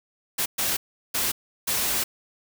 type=noise bursts at uneven times; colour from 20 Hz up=white; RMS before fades=-25 dBFS; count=4; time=0.38-0.46 / 0.58-0.77 / 1.14-1.32 / 1.67-2.04 s; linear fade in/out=10 ms; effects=none

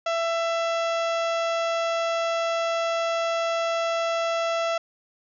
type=harmonic tone; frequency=667 Hz; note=E5; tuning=20 cents sharp; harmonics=1 / 2 / 3 / 4 / 5 / 6 / 7 / 8 / 9 / 10; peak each=-24 / -29 / -37 / -36 / -38 / -45 / -46 / -44 / -48 / -47 dBFS; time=0.06-4.78 s; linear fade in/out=5 ms; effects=none

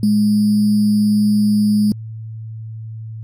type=tone with sample-and-hold; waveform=sine; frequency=209.4 Hz; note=G#3; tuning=15 cents sharp; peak=-11 dBFS; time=0.03-1.92 s; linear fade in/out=2 ms; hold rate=4900 Hz; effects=added 111 Hz sine -27 dBFS peak until 3.23 s + AAC 64 kbps

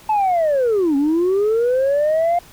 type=linear two-way sweep; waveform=sine; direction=down then up; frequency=880 to 271.4 to 706 Hz; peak=-12 dBFS; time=0.09-2.39 s; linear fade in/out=5 ms; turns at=0.96 s; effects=tanh soft clip ceiling -12 dBFS + pink hiss -45 dBFS RMS until 2.52 s

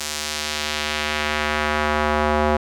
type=tone with band-pass filter sweep; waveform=square; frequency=75.4 Hz; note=D2; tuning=46 cents sharp; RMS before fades=-22 dBFS; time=0-2.57 s; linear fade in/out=5 ms; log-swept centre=6800 to 750 Hz; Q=0.92; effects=none

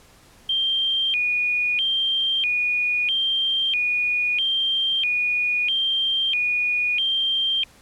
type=tone with vibrato; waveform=sine; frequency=2789 Hz; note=F7; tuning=3 cents flat; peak=-19 dBFS; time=0.49-7.64 s; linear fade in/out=5 ms; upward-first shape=square; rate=0.77 Hz; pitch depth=220 cents each way; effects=pink hiss -52 dBFS RMS until 7.81 s + low-pass 12000 Hz 12 dB/octave

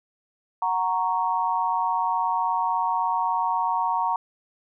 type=chord; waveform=sine; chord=F# major; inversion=none; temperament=equal; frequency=740 / 932.3 / 1108.7 Hz; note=F#5 / A#5 / C#6; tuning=0 / 0 / 0 cents; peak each=-28 / -23 / -28 dBFS; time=0.62-4.16 s; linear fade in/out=2 ms; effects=none

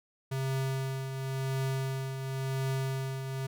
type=tone with tremolo; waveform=square; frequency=133.5 Hz; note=C3; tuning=35 cents sharp; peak=-29 dBFS; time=0.31-3.47 s; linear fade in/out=10 ms; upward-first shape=triangle; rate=0.94 Hz; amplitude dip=55%; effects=none

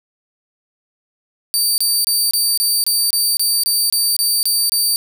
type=tone bursts; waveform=20% pulse; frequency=4628 Hz; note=D8; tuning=26 cents flat; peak=-8 dBFS; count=13; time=1.54-4.96 s; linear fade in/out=0 ms; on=240 ms; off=25 ms; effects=none

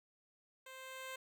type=tone with level ramp; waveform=10% pulse; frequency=523.3 Hz; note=C5; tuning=in tune; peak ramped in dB=-43 to -35 dBFS; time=0.66-1.16 s; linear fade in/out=5 ms; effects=none

